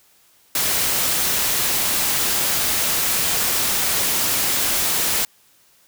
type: noise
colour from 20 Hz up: white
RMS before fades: -20 dBFS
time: 0.55-5.25 s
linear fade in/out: 2 ms
effects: white hiss -56 dBFS RMS until 5.87 s